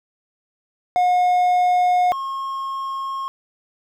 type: tone pair in turn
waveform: triangle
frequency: 721 / 1080.3 Hz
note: F#5 / C#6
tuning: -45 / -45 cents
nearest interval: perfect fifth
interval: 700 cents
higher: second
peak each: -12 / -22 dBFS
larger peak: first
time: 0.96-2.12 / 2.12-3.28 s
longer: neither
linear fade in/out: 0 ms
effects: none